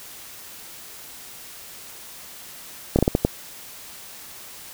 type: slowing click train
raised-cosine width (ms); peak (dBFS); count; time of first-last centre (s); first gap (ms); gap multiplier
2; -3; 6; 2.96-3.25; 28; 1.37
effects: white hiss -41 dBFS RMS until 4.73 s